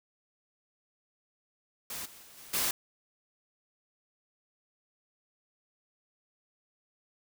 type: noise with level steps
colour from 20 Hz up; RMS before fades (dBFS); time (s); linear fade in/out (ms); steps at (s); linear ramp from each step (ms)
white; -39 / -52 / -54 / -50 / -30; 1.9-2.71; 2; 2.05 / 2.22 / 2.37 / 2.53; 10
effects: none